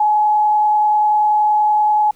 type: tone with frequency modulation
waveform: sine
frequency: 846 Hz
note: G#5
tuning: 32 cents sharp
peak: -11 dBFS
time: 0-2.11 s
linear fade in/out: 5 ms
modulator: 30.4 Hz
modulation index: 0.29
effects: pink hiss -54 dBFS RMS until 2.15 s